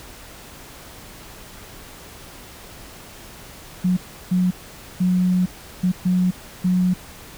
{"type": "tone bursts at uneven times", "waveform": "sine", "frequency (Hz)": 182, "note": "F#3", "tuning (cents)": -28, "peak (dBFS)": -15, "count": 6, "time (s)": [[3.84, 3.97], [4.31, 4.51], [5, 5.46], [5.83, 5.92], [6.05, 6.31], [6.64, 6.94]], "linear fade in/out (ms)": 10, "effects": ["pink hiss -41 dBFS RMS until 7.37 s"]}